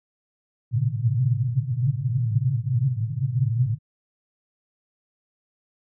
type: band-pass noise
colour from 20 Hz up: white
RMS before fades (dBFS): -23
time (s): 0.71-3.79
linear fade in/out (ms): 50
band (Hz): 110 to 140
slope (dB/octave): 96
effects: none